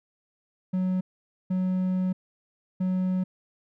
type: tone bursts at uneven times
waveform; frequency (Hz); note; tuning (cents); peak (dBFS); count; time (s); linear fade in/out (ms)
triangle; 185; F#3; 0; -21; 3; 0.73-1.01 / 1.5-2.13 / 2.8-3.24; 10
effects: none